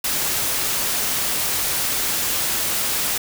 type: noise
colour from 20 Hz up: white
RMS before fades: -22 dBFS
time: 0.04-3.18 s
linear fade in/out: 5 ms
effects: none